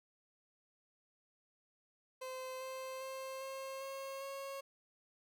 30% pulse tone with pitch steps, 517 / 523 / 529.1 / 535.2 / 541.5 / 547.7 Hz, C5 / C5 / C5 / C5 / C#5 / C#5, -21 / -1 / +19 / +39 / -41 / -21 cents, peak -40 dBFS, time 2.21-4.61 s, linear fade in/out 10 ms, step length 400 ms, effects none

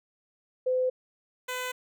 sine / 10% pulse tone pair in turn, 510 / 503.6 Hz, C5 / B4, -44 / +34 cents, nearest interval unison, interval 22 cents, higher first, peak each -23 dBFS, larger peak neither, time 0.66-0.9 / 1.48-1.72 s, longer neither, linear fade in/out 10 ms, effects none

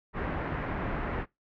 pink low-pass noise, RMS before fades -33 dBFS, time 0.13-1.26 s, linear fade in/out 50 ms, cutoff 2000 Hz, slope 24 dB/octave, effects noise-tail reverb RT60 0.2 s tail -23 dB re dry

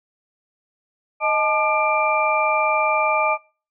sine tone cluster, 624 / 870 / 1200 / 2365 Hz, D#5 / A5 / D6 / D7, +5 / -20 / +37 / +12 cents, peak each -22 dBFS, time 1.2-3.38 s, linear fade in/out 50 ms, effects noise-tail reverb RT60 0.4 s tail -25 dB re dry

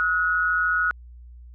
sine tone pair together, 1282.6 / 1456 Hz, E6 / F#6, -48 / -28 cents, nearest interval major second, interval 220 cents, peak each -26 / -20 dBFS, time 0-0.91 s, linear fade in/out 0 ms, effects added 60 Hz sine -41 dBFS peak until 1.54 s

